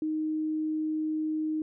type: tone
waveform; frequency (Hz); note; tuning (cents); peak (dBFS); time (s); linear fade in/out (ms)
sine; 311.1; D#4; 0; -27; 0.02-1.62; 2
effects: none